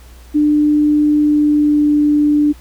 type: tone with pitch glide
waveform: sine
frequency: 298 to 295.6 Hz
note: D4 to D4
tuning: +25 to +11 cents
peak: -9 dBFS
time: 0.34-2.53 s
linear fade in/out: 20 ms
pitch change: -14 cents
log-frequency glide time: 1.16-1.91 s
effects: added 60 Hz sine -37 dBFS peak until 2.6 s + pink hiss -46 dBFS RMS until 2.6 s